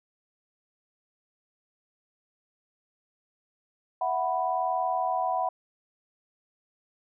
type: chord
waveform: sine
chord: E suspended second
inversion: none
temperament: equal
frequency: 659.3 / 740 / 987.8 Hz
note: E5 / F#5 / B5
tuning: 0 / 0 / 0 cents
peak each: -32 / -27 / -30 dBFS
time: 4.01-5.49 s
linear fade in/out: 5 ms
effects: none